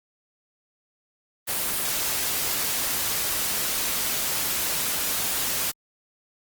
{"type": "noise", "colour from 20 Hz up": "white", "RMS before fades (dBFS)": -26, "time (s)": [1.47, 5.72], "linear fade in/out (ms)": 20, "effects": ["Opus 32 kbps"]}